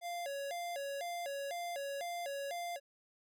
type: tone with vibrato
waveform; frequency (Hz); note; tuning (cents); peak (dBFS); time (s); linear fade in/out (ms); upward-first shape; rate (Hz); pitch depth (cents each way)
square; 623; D#5; +2; -39; 0.01-2.8; 50; square; 2; 190
effects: none